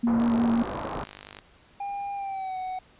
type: tone with vibrato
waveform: sine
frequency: 233.1 Hz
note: A#3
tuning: in tune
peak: -20 dBFS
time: 0.03-0.63 s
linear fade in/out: 10 ms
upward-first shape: triangle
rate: 5.6 Hz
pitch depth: 22 cents each way
type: low-pass noise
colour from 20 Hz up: white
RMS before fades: -33 dBFS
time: 0.07-1.04 s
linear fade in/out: 2 ms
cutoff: 1100 Hz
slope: 24 dB/octave
type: click train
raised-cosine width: 0.2 ms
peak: -23 dBFS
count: 61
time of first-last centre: 0.2-1.388 s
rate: 50.5 Hz
type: tone with pitch glide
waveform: triangle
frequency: 803 to 744.9 Hz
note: G5 to F#5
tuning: +41 to +11 cents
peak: -28 dBFS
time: 1.8-2.79 s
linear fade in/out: 5 ms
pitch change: -130 cents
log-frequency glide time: 2.15-2.57 s
effects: pink hiss -57 dBFS RMS until 2.99 s + resampled to 8000 Hz